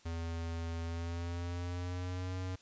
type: tone with pitch glide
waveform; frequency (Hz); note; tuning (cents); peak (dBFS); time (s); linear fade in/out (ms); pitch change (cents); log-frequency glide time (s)
square; 83.2 to 92.32; E2 to F#2; +17 to -3; -37; 0.05-2.56; 10; +180; 0.83-2.36
effects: white hiss -63 dBFS RMS until 2.61 s + resampled to 16000 Hz